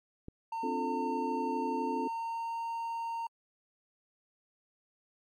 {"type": "click", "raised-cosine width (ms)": 3, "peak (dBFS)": -30, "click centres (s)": 0.284}
{"type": "tone with pitch glide", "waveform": "triangle", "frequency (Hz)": [909, 920.6], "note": ["A#5", "A#5"], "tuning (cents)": [-44, -22], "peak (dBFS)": -32, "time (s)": [0.52, 3.27], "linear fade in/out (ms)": 5, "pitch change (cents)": 22, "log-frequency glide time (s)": [1.75, 2.58]}
{"type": "chord", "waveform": "sine", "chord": "D minor seventh", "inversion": "third", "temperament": "equal", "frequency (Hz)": [261.6, 293.7, 349.2, 440], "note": ["C4", "D4", "F4", "A4"], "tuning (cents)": [0, 0, 0, 0], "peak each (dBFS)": [-36, -40, -40, -38], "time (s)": [0.63, 2.08], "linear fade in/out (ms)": 5}
{"effects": ["AAC 64 kbps"]}